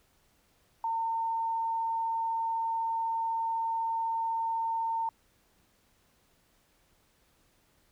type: tone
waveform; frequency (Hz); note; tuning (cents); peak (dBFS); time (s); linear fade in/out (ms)
sine; 908; A#5; -46; -28; 0.84-5.09; 2
effects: pink hiss -68 dBFS RMS until 7.91 s